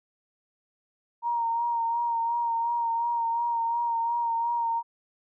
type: tone with vibrato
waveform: sine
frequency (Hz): 933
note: A#5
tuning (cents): +1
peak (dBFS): -24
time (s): 1.22-4.83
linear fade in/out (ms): 50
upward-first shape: sine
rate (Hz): 2.8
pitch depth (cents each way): 29
effects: none